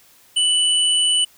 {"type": "tone pair together", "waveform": "sine", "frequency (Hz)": [2975, 8915], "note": ["F#7", "C#9"], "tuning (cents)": [9, 9], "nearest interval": "octave + perfect fifth", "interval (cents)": 1900, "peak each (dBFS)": [-15, -22], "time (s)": [0.36, 1.25], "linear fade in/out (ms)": 10, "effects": ["white hiss -52 dBFS RMS until 1.37 s"]}